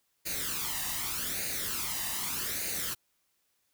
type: noise with flanger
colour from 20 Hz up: white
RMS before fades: -34 dBFS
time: 0.25-2.95 s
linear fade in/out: 20 ms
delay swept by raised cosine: 0.45 to 1.06 ms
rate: 0.83 Hz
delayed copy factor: +0.65
effects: white hiss -75 dBFS RMS until 3.73 s